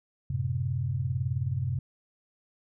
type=chord; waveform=sine; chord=F# diminished; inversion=none; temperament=equal with one note detuned; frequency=92.5 / 111.15 / 130.81 Hz; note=F#2 / A2 / C3; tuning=0 / +18 / 0 cents; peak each=-32 / -34 / -29 dBFS; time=0.3-1.79 s; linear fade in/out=5 ms; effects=none